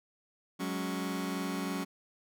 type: chord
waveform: sawtooth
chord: F# suspended second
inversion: none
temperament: just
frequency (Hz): 185 / 208.1 / 277.5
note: F#3 / G#3 / C#4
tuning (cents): 0 / +4 / +2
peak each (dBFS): -32 / -36 / -32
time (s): 0.59-1.85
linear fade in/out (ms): 20
effects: none